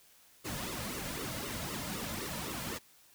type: noise with flanger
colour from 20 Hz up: pink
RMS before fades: -39 dBFS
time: 0.44-2.79 s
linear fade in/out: 20 ms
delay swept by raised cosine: 1.2 to 2.7 ms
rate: 3.9 Hz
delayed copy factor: -0.75
effects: white hiss -62 dBFS RMS until 3.14 s